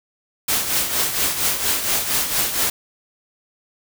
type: noise with tremolo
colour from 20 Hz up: white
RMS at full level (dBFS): -18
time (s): 0.48-2.7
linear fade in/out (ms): 5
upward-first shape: triangle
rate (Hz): 4.3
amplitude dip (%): 65
effects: none